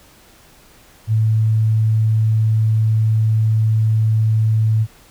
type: tone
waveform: sine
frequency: 110 Hz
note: A2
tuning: in tune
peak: -12 dBFS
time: 1.07-4.87 s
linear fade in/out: 50 ms
effects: pink hiss -48 dBFS RMS until 5.1 s